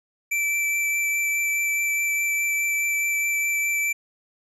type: tone with vibrato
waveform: square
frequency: 2329 Hz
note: D7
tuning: 15 cents flat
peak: -22 dBFS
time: 0.31-3.93 s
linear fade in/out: 10 ms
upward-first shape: triangle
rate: 4.8 Hz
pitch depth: 11 cents each way
effects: resampled to 32000 Hz